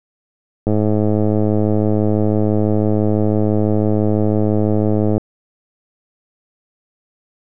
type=click train; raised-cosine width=2 ms; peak=-4 dBFS; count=479; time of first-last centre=0.67-5.179 s; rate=106 Hz; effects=none